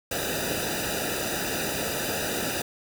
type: noise with comb filter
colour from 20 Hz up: pink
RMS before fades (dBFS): -29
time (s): 0.11-2.62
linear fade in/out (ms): 5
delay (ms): 0.92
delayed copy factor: -0.95
effects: none